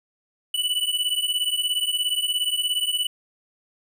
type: beating tone pair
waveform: square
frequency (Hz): 2960 / 2977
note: F#7 / F#7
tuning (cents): 0 / +10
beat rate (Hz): 17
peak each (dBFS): -25 / -26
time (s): 0.54-3.07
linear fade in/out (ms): 5
effects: none

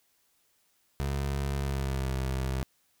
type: tone with pitch glide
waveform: 25% pulse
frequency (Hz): 69.3 to 65.68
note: C#2 to C2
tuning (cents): 0 to +7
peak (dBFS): -25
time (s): 1-2.63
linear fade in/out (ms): 0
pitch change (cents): -93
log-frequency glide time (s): 1.59-2.12
effects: white hiss -70 dBFS RMS until 3 s

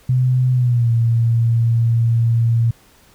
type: tone with pitch glide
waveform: sine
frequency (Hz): 127.1 to 115.88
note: C3 to A#2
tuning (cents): -50 to -10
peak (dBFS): -12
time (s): 0.09-2.71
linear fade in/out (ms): 5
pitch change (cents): -160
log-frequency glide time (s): 0.52-0.91
effects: pink hiss -51 dBFS RMS until 3.14 s

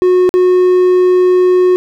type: tone with dropouts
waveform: triangle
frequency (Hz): 364.5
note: F#4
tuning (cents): -26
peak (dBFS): -4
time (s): 0.02-1.76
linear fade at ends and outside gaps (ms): 0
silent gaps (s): 0.292-0.34
effects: none

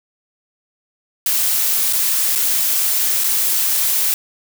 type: noise with dropouts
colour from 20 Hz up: blue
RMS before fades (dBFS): -17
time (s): 1.26-4.14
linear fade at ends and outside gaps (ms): 1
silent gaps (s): 1.927-1.932 / 2.353-2.358 / 3.238-3.242
effects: none

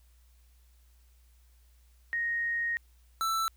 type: tone pair in turn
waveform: sine / square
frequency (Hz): 1867 / 1326.7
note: A#6 / E6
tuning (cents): +2 / +11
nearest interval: tritone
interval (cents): 591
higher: first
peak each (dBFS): -28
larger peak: neither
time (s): 2.13-2.77 / 3.21-3.48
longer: first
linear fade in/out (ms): 0
effects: added 60 Hz sine -58 dBFS peak until 3.56 s + white hiss -70 dBFS RMS until 3.56 s

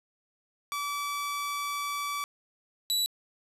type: tone pair in turn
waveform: sawtooth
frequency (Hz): 1152 / 3936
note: D6 / B7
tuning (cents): -34 / -7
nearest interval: octave + major sixth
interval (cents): 2127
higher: second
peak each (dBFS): -27 / -22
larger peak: second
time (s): 0.72-2.24 / 2.9-3.06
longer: first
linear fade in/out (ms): 0
effects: resampled to 32000 Hz + 10-bit

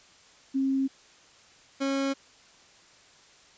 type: tone pair in turn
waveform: sine / 30% pulse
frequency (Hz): 268.8 / 273.3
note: C4 / C#4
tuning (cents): +47 / -24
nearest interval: unison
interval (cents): 29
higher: second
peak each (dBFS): -23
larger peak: neither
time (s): 0.54-0.88 / 1.8-2.14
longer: neither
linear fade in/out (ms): 20
effects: white hiss -56 dBFS RMS until 3.57 s + resampled to 16000 Hz

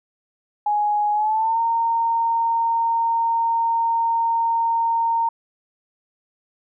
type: tone with pitch glide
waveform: sine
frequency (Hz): 834 to 920.1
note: G#5 to A#5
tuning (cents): +7 to -23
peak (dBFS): -17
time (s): 0.66-5.29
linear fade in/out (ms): 5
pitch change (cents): +170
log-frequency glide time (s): 1.13-1.6
effects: none

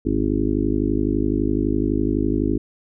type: harmonic tone with a mistuned harmonic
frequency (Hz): 51.91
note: G#1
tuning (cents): 0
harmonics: 1 / 2 / 3 / 4 / 5 / 6 / 7 / 8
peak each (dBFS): -26 / -28 / -34 / -30 / -23 / -23 / -27 / -29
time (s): 0.05-2.58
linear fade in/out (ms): 10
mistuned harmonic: 3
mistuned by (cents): -47
effects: none

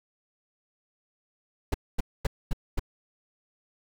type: noise bursts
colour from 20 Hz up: brown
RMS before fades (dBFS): -24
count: 5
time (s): 1.72-2.795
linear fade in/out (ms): 5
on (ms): 23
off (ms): 240
effects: none

